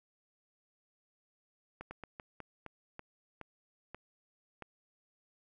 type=slowing click train; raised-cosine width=0.5 ms; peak=-29 dBFS; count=10; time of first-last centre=1.81-4.623 s; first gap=100 ms; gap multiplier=1.27; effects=none